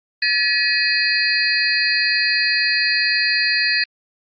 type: tone cluster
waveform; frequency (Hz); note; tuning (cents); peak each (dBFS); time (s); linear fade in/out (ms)
sine; 1719 / 1920 / 2515 / 4207 / 4661; A6 / B6 / D#7 / C8 / D8; -41 / -49 / +18 / +9 / -14; -22; 0.22-3.84; 5
effects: Opus 32 kbps